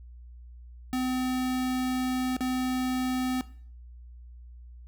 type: tone with dropouts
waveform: square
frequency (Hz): 255.4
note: C4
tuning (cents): -42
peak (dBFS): -27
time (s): 0.93-3.41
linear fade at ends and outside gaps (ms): 0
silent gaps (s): 2.366-2.407
effects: noise-tail reverb RT60 0.5 s tail -18 dB re dry + added 60 Hz sine -44 dBFS peak until 4.87 s